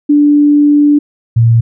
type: tone pair in turn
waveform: sine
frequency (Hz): 292.6 / 115.62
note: D4 / A#2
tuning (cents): -6 / -14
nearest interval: octave + major third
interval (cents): 1608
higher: first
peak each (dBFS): -4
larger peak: neither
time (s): 0.09-0.99 / 1.36-1.61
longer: first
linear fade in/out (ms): 10
effects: none